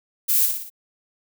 violet noise with echo, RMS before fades -19 dBFS, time 0.28-0.47 s, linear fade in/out 20 ms, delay 58 ms, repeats 4, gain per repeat -5 dB, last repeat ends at 0.702 s, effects none

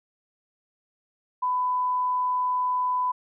sine tone, 1000 Hz, B5, 21 cents sharp, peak -22 dBFS, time 1.42-3.12 s, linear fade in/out 10 ms, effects none

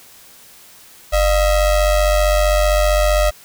square ring-modulated tone, 326.7 Hz, E4, 15 cents flat, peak -10 dBFS, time 1.12-3.31 s, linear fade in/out 20 ms, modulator 279 Hz, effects white hiss -44 dBFS RMS until 3.44 s

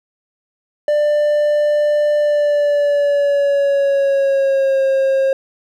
triangle tone with pitch glide, 593 to 537.5 Hz, D5 to C5, +17 to +47 cents, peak -10 dBFS, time 0.88-5.33 s, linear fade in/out 2 ms, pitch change -170 cents, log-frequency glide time 2.18-4.82 s, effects none

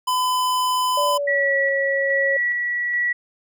square tone, 1009 Hz, B5, 37 cents sharp, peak -19 dBFS, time 0.07-1.18 s, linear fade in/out 10 ms
sine tone with pitch glide, 582 to 549.7 Hz, D5 to C#5, -16 to -15 cents, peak -21 dBFS, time 0.97-2.37 s, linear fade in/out 5 ms, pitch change -99 cents, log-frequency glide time 1.08-1.56 s
sine tone with tremolo, 1938 Hz, B6, 33 cents flat, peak -18 dBFS, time 1.27-3.13 s, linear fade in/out 10 ms, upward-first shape square, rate 1.2 Hz, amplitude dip 25%
effects none

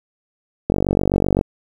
click train, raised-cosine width 2 ms, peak -3 dBFS, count 35, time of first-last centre 0.7-1.411 s, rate 47.8 Hz, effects 7-bit

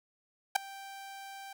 sawtooth tone with ADSR envelope, 784 Hz, G5, in tune, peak -16 dBFS, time 0.55-1.53 s, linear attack 11 ms, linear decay 4 ms, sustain -24 dB, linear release 4 ms, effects none

